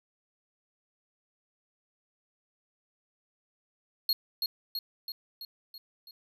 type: tone with echo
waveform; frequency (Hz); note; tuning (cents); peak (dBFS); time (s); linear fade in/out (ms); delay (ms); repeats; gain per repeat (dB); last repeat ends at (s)
square; 4295; C8; +44; -24; 4.09-4.13; 2; 330; 6; -4; 6.11
effects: none